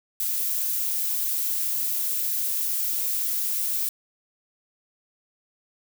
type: noise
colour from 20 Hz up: violet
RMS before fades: -26 dBFS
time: 0.2-3.89 s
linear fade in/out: 2 ms
effects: none